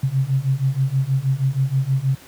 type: beating tone pair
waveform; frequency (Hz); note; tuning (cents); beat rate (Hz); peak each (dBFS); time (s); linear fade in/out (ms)
sine; 130.81 / 137.11; C3 / C#3; 0 / -19; 6.3; -20 / -19; 0.03-2.15; 5
effects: pink hiss -45 dBFS RMS until 2.27 s + high-pass 80 Hz 12 dB/octave